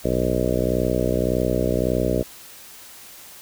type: harmonic tone with a mistuned harmonic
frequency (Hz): 61.74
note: B1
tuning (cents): 0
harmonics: 1 / 2 / 3 / 4 / 5 / 6 / 7 / 8 / 9 / 10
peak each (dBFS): -28 / -28 / -28 / -28 / -28 / -28 / -28 / -28 / -28 / -28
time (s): 0.04-2.23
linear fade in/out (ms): 10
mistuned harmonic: 1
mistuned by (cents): -62
effects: white hiss -43 dBFS RMS until 3.41 s